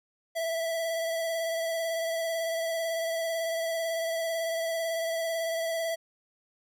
square tone with vibrato, 659.3 Hz, E5, in tune, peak -29 dBFS, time 0.35-5.96 s, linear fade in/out 20 ms, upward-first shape sine, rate 18 Hz, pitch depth 22 cents each way, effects none

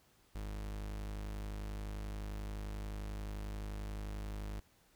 40% pulse tone, 51.4 Hz, G#1, 17 cents flat, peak -39 dBFS, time 0.35-4.6 s, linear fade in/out 5 ms, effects pink hiss -69 dBFS RMS until 4.95 s

